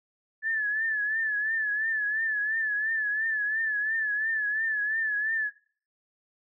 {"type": "tone with vibrato", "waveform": "sine", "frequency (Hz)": 1737, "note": "A6", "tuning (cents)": -23, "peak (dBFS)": -25, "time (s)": [0.42, 5.51], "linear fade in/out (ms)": 50, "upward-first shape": "triangle", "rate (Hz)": 2.9, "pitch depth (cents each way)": 83, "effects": ["noise-tail reverb RT60 0.5 s tail -23 dB re dry"]}